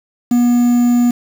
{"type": "tone with quantisation", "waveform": "triangle", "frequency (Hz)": 241.9, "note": "B3", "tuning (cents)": -36, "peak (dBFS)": -7, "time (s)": [0.31, 1.11], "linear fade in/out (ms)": 5, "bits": 5, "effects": []}